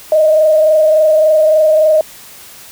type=tone with frequency modulation; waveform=sine; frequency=622.3 Hz; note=D#5; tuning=in tune; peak=-6 dBFS; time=0.12-2.01 s; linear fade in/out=2 ms; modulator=23.5 Hz; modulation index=0.62; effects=white hiss -36 dBFS RMS until 2.71 s